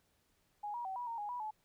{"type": "tone with pitch steps", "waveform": "sine", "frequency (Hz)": [829, 956, 763, 972, 924, 828, 978, 860], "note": ["G#5", "A#5", "G5", "B5", "A#5", "G#5", "B5", "A5"], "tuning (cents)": [-3, 43, -47, -28, -16, -5, -17, -40], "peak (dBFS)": -38, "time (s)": [0.63, 1.51], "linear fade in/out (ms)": 10, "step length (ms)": 110, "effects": ["pink hiss -75 dBFS RMS until 1.64 s"]}